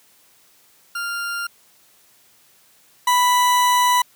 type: tone pair in turn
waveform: 40% pulse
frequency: 1396.9 / 987.8 Hz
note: F6 / B5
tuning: 0 / 0 cents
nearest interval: tritone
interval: 600 cents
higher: first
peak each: -23 / -13 dBFS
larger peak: second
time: 0.95-1.47 / 3.07-4.02 s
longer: second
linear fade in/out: 5 ms
effects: white hiss -55 dBFS RMS until 4.15 s + high-pass 80 Hz 12 dB/octave